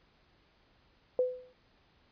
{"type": "tone with exponential decay", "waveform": "sine", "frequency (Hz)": 504, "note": "B4", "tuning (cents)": 35, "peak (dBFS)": -22, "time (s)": [1.19, 1.53], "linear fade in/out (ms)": 1, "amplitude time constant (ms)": 73, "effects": ["pink hiss -67 dBFS RMS until 2.11 s", "resampled to 11025 Hz"]}